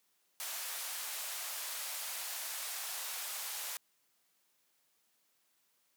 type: band-pass noise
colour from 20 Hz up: white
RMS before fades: -41 dBFS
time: 0.4-3.77 s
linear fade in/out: 0 ms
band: 610 to 16000 Hz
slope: 24 dB/octave
effects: white hiss -75 dBFS RMS until 5.96 s + high-pass 150 Hz 12 dB/octave